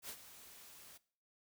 white noise with ADSR envelope, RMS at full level -45 dBFS, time 0.02-0.98 s, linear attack 70 ms, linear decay 67 ms, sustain -12 dB, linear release 14 ms, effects noise-tail reverb RT60 0.5 s tail -20 dB re dry

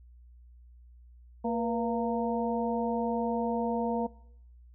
harmonic tone with a mistuned harmonic, 230.1 Hz, A#3, 22 cents flat, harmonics 1 / 2 / 3 / 4, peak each -30 / -33 / -35 / -36 dBFS, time 1.44-4.07 s, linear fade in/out 10 ms, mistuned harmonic 2, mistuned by +72 cents, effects noise-tail reverb RT60 0.7 s tail -21 dB re dry + added 60 Hz sine -51 dBFS peak until 4.74 s

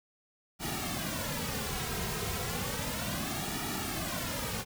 pink noise with flanger, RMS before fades -35 dBFS, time 0.59-4.65 s, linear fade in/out 50 ms, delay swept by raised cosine 1.9 to 3.5 ms, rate 0.33 Hz, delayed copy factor -0.8, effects none

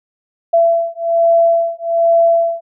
sine beating tone pair, 671 / 672.2 Hz, E5 / E5, +31 / +34 cents, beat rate 1.2 Hz, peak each -13 dBFS, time 0.53-2.61 s, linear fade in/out 10 ms, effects none

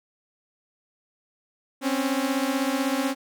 sawtooth beating tone pair, 261.6 / 277.6 Hz, C4 / C#4, 0 / +3 cents, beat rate 16 Hz, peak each -22 dBFS, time 1.81-3.15 s, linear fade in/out 50 ms, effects none

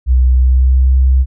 sine tone with pitch glide, 63.2 to 65.13 Hz, B1 to C2, +41 to -7 cents, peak -6 dBFS, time 0.06-1.26 s, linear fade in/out 50 ms, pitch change +52 cents, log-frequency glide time 0.3-0.95 s, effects none

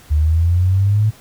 sine exponential sweep, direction up, 73.42 to 110 Hz, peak -11 dBFS, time 0.1-1.11 s, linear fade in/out 20 ms, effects pink hiss -45 dBFS RMS until 1.2 s

